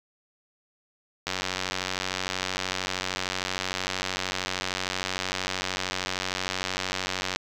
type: click train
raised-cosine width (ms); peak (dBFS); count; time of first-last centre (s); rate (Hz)
0.2; -10; 568; 1.27-7.36; 93.1
effects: 8-bit